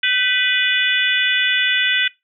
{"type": "harmonic tone with a mistuned harmonic", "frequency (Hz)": 493.9, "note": "B4", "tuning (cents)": 0, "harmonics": [3, 4, 5, 6, 7], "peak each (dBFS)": [-21, -21, -21, -21, -21], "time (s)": [0.03, 2.08], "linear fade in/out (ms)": 5, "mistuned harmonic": 3, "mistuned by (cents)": 50, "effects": ["noise-tail reverb RT60 0.2 s tail -21 dB re dry"]}